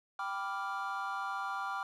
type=chord; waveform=triangle; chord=G dominant seventh; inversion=none; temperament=equal; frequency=784 / 987.8 / 1174.7 / 1396.9 Hz; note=G5 / B5 / D6 / F6; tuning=0 / 0 / 0 / 0 cents; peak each=-38 / -40 / -37 / -38 dBFS; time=0.19-1.83 s; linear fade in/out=2 ms; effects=tanh soft clip ceiling -24 dBFS